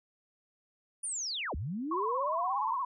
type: linear two-way sweep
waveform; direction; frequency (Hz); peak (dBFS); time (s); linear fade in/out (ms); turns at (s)
sine; down then up; 9670 to 56.6 to 946; -33; 1.03-2.75; 10; 1.55
type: tone with vibrato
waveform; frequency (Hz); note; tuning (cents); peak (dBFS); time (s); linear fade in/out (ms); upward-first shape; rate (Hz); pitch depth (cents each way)
sine; 1046.5; C6; 0; -30; 1.91-2.85; 5; sine; 17; 120
effects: none